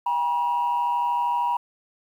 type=tone pair together; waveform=sine; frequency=808 / 960.9 Hz; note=G#5 / B5; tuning=-48 / -48 cents; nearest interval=minor third; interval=300 cents; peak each=-27 / -20 dBFS; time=0.06-1.57 s; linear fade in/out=5 ms; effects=tanh soft clip ceiling -17 dBFS + 9-bit